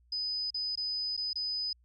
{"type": "tone with dropouts", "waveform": "sine", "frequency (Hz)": 5000, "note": "D#8", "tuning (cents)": 8, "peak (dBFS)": -31, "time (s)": [0.12, 1.73], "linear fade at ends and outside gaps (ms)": 5, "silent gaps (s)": [[0.505, 0.543], [0.756, 0.774], [1.167, 1.175], [1.332, 1.356]], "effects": ["added 60 Hz sine -62 dBFS peak until 1.84 s"]}